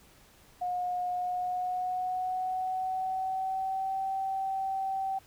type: tone with pitch glide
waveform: sine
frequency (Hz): 720 to 771.7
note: F#5 to G5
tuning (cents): -47 to -27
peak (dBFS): -29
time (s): 0.61-5.19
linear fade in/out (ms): 10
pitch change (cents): +120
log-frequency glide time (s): 1.14-4.02
effects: pink hiss -59 dBFS RMS until 5.26 s